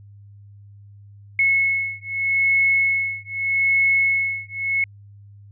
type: beating tone pair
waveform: sine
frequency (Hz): 2188 / 2188.81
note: C#7 / C#7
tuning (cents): -23 / -23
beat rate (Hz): 0.81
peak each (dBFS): -20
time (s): 1.39-4.84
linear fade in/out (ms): 2
effects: added 101 Hz sine -42 dBFS peak until 5.51 s